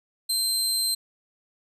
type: tone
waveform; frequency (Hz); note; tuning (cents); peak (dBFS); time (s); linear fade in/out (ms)
25% pulse; 4130; C8; -23; -18; 0.29-0.95; 10
effects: none